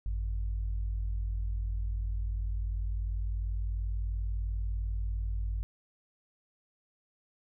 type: tone pair together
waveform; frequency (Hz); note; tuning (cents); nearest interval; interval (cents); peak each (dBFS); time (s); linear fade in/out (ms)
sine; 51.41 / 91.6; G#1 / F#2; -17 / -17; minor seventh; 1000; -30 / -40; 0.06-5.63; 0
effects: none